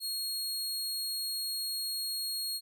sawtooth tone, 4292 Hz, C8, 43 cents sharp, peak -30 dBFS, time 0-2.61 s, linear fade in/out 50 ms, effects none

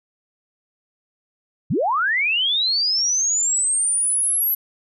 sine linear sweep, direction up, 94.2 to 11840 Hz, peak -17 dBFS, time 1.7-4.55 s, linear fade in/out 10 ms, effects none

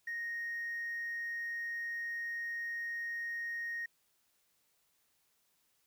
triangle tone with hard clipping, 1864.7 Hz, A#6, in tune, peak -36 dBFS, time 0.07-3.86 s, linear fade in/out 5 ms, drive 2 dB, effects white hiss -75 dBFS RMS until 5.86 s

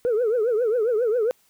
sine tone with vibrato, 459.6 Hz, A#4, 25 cents flat, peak -17 dBFS, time 0.05-1.31 s, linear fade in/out 0 ms, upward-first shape triangle, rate 7.4 Hz, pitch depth 200 cents each way, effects tanh soft clip ceiling -16 dBFS + white hiss -62 dBFS RMS until 1.49 s

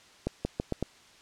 accelerating click train, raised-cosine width 2 ms, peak -15 dBFS, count 5, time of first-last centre 0.27-0.826 s, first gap 180 ms, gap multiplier 0.83, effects white hiss -56 dBFS RMS until 1.21 s + low-pass 6000 Hz 12 dB/octave

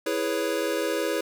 square chord, C# minor seventh, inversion first, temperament equal, 329.6 / 415.3 / 493.9 / 554.4 Hz, E4 / G#4 / B4 / C#5, 0 / 0 / 0 / 0 cents, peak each -31 dBFS, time 0.06-1.21 s, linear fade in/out 5 ms, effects none

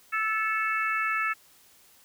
harmonic tone with a mistuned harmonic, 440 Hz, A4, in tune, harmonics 3 / 4 / 5 / 6, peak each -28 / -30 / -32 / -34 dBFS, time 0.12-1.34 s, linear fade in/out 20 ms, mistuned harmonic 4, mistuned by -24 cents, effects white hiss -58 dBFS RMS until 2.04 s

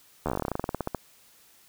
slowing click train, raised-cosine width 1 ms, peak -14 dBFS, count 21, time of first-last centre 0.26-0.947 s, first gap 12 ms, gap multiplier 1.1, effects white hiss -58 dBFS RMS until 1.68 s

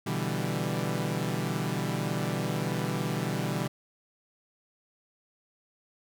sawtooth chord, E minor seventh, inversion second, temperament equal, 123.47 / 146.83 / 164.81 / 196 Hz, B2 / D3 / E3 / G3, 0 / 0 / 0 / 0 cents, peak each -30 dBFS, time 0.06-3.68 s, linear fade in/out 10 ms, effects none

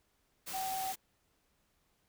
sine tone in noise, 762 Hz, G5, 49 cents flat, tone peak -35 dBFS, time 0.53-0.93 s, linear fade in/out 20 ms, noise white, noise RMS -42 dBFS, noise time 0.46-0.96 s, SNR +4 dB, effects pink hiss -75 dBFS RMS until 2.08 s

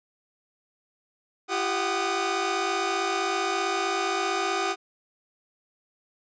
sawtooth tone cluster, 341.3 / 390.7 / 746 / 1231 Hz, F4 / G4 / F#5 / D#6, -40 / -6 / +14 / -19 cents, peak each -29 / -26 / -26 / -26 dBFS, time 1.48-4.76 s, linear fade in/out 50 ms, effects resampled to 16000 Hz

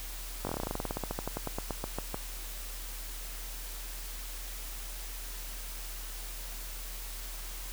slowing click train, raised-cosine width 1 ms, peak -19 dBFS, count 26, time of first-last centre 0.45-2.144 s, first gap 20 ms, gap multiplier 1.09, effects added 40 Hz sine -40 dBFS peak until 7.72 s + white hiss -44 dBFS RMS until 7.72 s

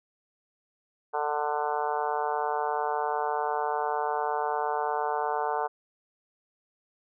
harmonic tone, 148.6 Hz, D3, 21 cents sharp, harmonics 3 / 4 / 5 / 6 / 7 / 8 / 9 / 10, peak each -33 / -37 / -31 / -31 / -36 / -38 / -42 / -40 dBFS, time 1.13-5.68 s, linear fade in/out 20 ms, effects none

